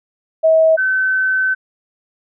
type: tone pair in turn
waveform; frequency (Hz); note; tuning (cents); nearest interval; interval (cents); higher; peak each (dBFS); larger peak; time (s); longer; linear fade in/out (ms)
sine; 642 / 1526.9; E5 / G6; -46 / -46; octave + minor third; 1500; second; -8 / -13; first; 0.43-0.77 / 0.77-1.55; second; 20
effects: none